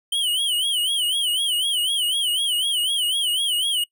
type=tone with vibrato; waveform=square; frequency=3084 Hz; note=G7; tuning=29 cents flat; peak=-20 dBFS; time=0.12-3.84 s; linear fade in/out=5 ms; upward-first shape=sine; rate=4 Hz; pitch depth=130 cents each way; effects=noise-tail reverb RT60 0.1 s tail -23 dB re dry